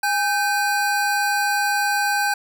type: tone pair together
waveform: square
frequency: 819.1 / 1548 Hz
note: G#5 / G6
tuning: -24 / -22 cents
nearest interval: major seventh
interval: 1102 cents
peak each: -22 dBFS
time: 0.03-2.34 s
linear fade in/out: 5 ms
effects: none